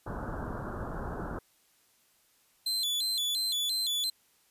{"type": "low-pass noise", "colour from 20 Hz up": "pink", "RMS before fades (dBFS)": -37, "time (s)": [0.06, 1.39], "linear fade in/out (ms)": 5, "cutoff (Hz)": 1600, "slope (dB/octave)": 96}
{"type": "tone with vibrato", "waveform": "40% pulse", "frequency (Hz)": 3761, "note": "A#7", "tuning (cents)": 15, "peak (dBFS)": -27, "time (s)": [2.66, 4.1], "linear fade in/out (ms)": 5, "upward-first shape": "square", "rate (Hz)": 2.9, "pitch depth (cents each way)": 150}
{"effects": ["white hiss -67 dBFS RMS until 4.5 s", "resampled to 32000 Hz"]}